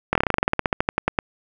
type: slowing click train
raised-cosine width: 0.5 ms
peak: -3 dBFS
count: 20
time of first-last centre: 0.13-1.188 s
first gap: 23 ms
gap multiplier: 1.09
effects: none